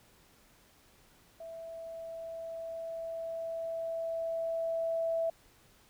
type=tone with level ramp; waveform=sine; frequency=659.3 Hz; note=E5; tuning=in tune; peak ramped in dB=-42 to -28 dBFS; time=1.4-5.3 s; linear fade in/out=5 ms; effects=pink hiss -63 dBFS RMS until 5.89 s